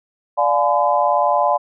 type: chord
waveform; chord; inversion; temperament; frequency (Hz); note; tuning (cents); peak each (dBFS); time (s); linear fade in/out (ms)
sine; D diminished seventh; none; just; 587.3 / 704.8 / 845.8 / 1014.9; D5 / F5 / Ab5 / Cb6; 0 / +16 / +31 / +47; -19; 0.37-1.58; 20
effects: none